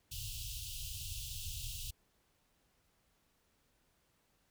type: band-stop noise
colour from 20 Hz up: pink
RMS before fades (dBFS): -43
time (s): 0.11-1.91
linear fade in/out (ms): 10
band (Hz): 130 to 2700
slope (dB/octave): 96
effects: pink hiss -75 dBFS RMS until 4.5 s